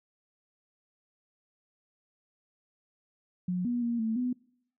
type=tone with pitch steps; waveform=sine; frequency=180.2 / 241.9 / 235.6 / 222.8 / 249 Hz; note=F#3 / B3 / A#3 / A3 / B3; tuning=-45 / -36 / +19 / +22 / +14 cents; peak=-27 dBFS; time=3.48-4.33 s; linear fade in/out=5 ms; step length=170 ms; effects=noise-tail reverb RT60 0.7 s tail -25 dB re dry